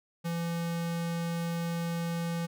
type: tone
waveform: square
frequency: 168.8 Hz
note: E3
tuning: 41 cents sharp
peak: -31 dBFS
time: 0.24-2.47 s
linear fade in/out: 20 ms
effects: none